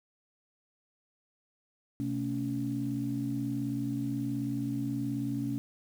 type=tone cluster; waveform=sine; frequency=126.5 / 222.4 / 281.1 Hz; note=B2 / A3 / C#4; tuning=+42 / +19 / +24 cents; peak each=-35 / -36 / -32 dBFS; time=2-5.58 s; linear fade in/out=0 ms; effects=tanh soft clip ceiling -21 dBFS + 9-bit